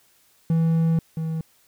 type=tone pair in turn; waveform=triangle; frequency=163.7 / 160.89 Hz; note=E3 / E3; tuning=-12 / -42 cents; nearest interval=unison; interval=30 cents; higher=first; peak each=-15 / -22 dBFS; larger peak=first; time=0.5-0.99 / 1.17-1.41 s; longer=first; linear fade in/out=2 ms; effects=white hiss -60 dBFS RMS until 1.67 s